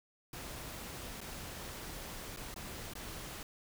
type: noise with dropouts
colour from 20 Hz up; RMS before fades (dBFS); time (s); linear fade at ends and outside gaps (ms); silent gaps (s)
pink; -45; 0.33-3.43; 2; 1.206-1.213 / 2.363-2.371 / 2.542-2.561 / 2.936-2.953
effects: none